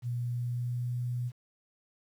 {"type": "tone with pitch glide", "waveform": "sine", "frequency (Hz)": [120.9, 122.52], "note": ["B2", "B2"], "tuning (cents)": [-36, -13], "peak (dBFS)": -30, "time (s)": [0.02, 1.32], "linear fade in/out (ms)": 50, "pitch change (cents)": 23, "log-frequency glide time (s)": [0.17, 0.91], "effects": ["10-bit"]}